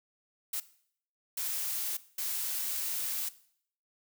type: noise bursts at uneven times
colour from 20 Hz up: blue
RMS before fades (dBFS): -34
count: 3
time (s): 0.53-0.6 / 1.37-1.97 / 2.18-3.29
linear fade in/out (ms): 5
effects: noise-tail reverb RT60 0.6 s tail -17 dB re dry